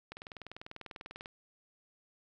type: click train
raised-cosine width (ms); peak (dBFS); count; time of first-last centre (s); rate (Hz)
0.3; -28; 24; 0.12-1.259; 20.2
effects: none